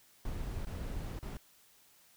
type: noise with dropouts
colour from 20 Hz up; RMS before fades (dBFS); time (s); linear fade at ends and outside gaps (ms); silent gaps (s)
brown; -39; 0.25-1.37; 2; 0.651-0.669 / 1.19-1.227
effects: white hiss -64 dBFS RMS until 2.16 s